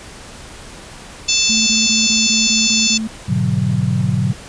harmonic tone, 880 Hz, A5, in tune, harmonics 3 / 4 / 5 / 6 / 7 / 8, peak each -20 / -20 / -20 / -20 / -20 / -20 dBFS, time 1.28-2.98 s, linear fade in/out 10 ms
sine tone bursts, 220 Hz, A3, in tune, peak -19 dBFS, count 8, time 1.49-3.077 s, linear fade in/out 10 ms, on 180 ms, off 21 ms
sine chord, G# half-diminished seventh, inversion none, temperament equal, 103.83 / 123.47 / 146.83 / 185 Hz, G#2 / B2 / D3 / F#3, 0 / 0 / 0 / 0 cents, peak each -21 / -18 / -20 / -19 dBFS, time 3.28-4.33 s, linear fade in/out 10 ms
effects pink hiss -36 dBFS RMS until 4.48 s + resampled to 22050 Hz

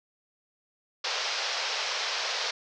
white band-pass noise, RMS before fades -31 dBFS, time 1.04-2.51 s, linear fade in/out 5 ms, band 440 to 5700 Hz, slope 48 dB/octave, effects none

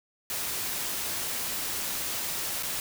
white noise with dropouts, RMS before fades -32 dBFS, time 0.3-2.8 s, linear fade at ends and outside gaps 1 ms, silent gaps 2.626-2.632 s, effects none

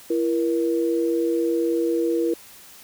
sine tone pair together, 335.7 / 474 Hz, E4 / A#4, +32 / +29 cents, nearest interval tritone, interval 597 cents, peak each -21 / -23 dBFS, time 0.1-2.34 s, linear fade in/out 5 ms, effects white hiss -46 dBFS RMS until 2.83 s

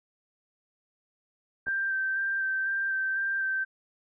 sine tone with vibrato, 1568 Hz, G6, in tune, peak -26 dBFS, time 1.66-3.65 s, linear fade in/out 20 ms, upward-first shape square, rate 2 Hz, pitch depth 14 cents each way
clicks, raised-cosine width 1 ms, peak -31 dBFS, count 2, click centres 1.669 / 1.683 s
effects none

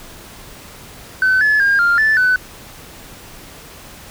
sine tone with pitch steps, 1520 / 1718 / 1613 / 1398 / 1753 / 1502 Hz, F#6 / A6 / G6 / F6 / A6 / F#6, +46 / -42 / +49 / +1 / -7 / +26 cents, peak -9 dBFS, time 1.22-2.36 s, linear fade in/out 2 ms, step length 190 ms, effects tanh soft clip ceiling -8 dBFS + pink hiss -38 dBFS RMS until 4.1 s

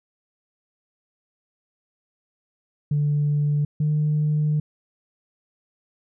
sine tone pair in turn, 146.83 / 151.05 Hz, D3 / D3, 0 / +49 cents, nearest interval unison, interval 49 cents, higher second, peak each -17 dBFS, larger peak neither, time 2.91-3.65 / 3.8-4.6 s, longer second, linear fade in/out 5 ms, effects tanh soft clip ceiling -15 dBFS

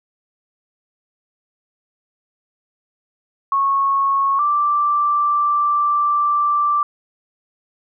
sine tone pair in turn, 1100 / 1173.4 Hz, C#6 / D6, -14 / -2 cents, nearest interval minor second, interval 112 cents, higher second, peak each -14 dBFS, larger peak neither, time 3.52-4.39 / 4.39-6.83 s, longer second, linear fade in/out 2 ms, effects none

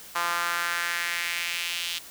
sawtooth tone with high-pass filter sweep, 172.3 Hz, F3, 23 cents flat, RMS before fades -29 dBFS, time 0.15-1.99 s, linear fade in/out 10 ms, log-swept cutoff 1100 to 3200 Hz, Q 2.5, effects white hiss -45 dBFS RMS until 2.1 s

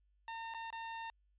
sawtooth tone with dropouts, 910 Hz, A#5, 42 cents flat, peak -38 dBFS, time 0.28-1.1 s, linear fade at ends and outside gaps 1 ms, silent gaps 0.539-0.546 / 0.704-0.727 s, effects added 50 Hz sine -70 dBFS peak until 1.38 s + resampled to 8000 Hz

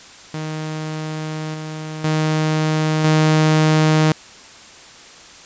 sawtooth tone with level steps, 155.8 Hz, D#3, 3 cents sharp, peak -20 / -23 / -12 / -8 dBFS, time 0.34-4.12 s, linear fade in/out 2 ms, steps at 1.54 / 2.04 / 3.04 s, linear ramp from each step 5 ms, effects white hiss -41 dBFS RMS until 5.45 s + resampled to 16000 Hz

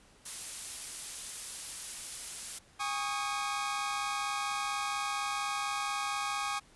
blue noise, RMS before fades -38 dBFS, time 0.25-2.59 s, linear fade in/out 10 ms
sawtooth chord, Ab suspended fourth, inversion none, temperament equal with one note detuned, 814.9 / 1108.7 / 1244.5 Hz, Ab5 / Db6 / Eb6, -33 / 0 / 0 cents, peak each -33 dBFS, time 2.79-6.6 s, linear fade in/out 20 ms
effects pink hiss -61 dBFS RMS until 6.75 s + resampled to 24000 Hz

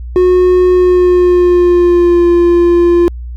triangle tone with pitch glide, 363.7 to 346.7 Hz, F#4 to F4, -30 to -13 cents, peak -3 dBFS, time 0.16-3.08 s, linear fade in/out 0 ms, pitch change -83 cents, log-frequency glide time 0.72-2.26 s, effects added 60 Hz sine -21 dBFS peak until 3.36 s + AAC 64 kbps

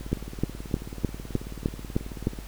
two click trains, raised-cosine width 3 ms, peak -24 / -10 dBFS, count 45 / 8, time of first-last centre 0.01-2.388 / 0.13-2.271 s, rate 18.5 / 3.27 Hz, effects added 50 Hz sine -39 dBFS peak until 2.47 s + pink hiss -47 dBFS RMS until 2.47 s

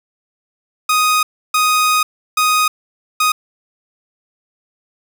sawtooth tone bursts at uneven times, 1247 Hz, D#6, 3 cents sharp, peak -8 dBFS, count 4, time 0.89-1.23 / 1.54-2.03 / 2.37-2.68 / 3.2-3.32 s, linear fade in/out 5 ms, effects none

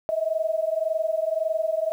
sine tone pair together, 630.2 / 652 Hz, D#5 / E5, +22 / -19 cents, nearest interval minor second, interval 59 cents, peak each -25 dBFS, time 0.09-1.92 s, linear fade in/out 0 ms, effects 9-bit

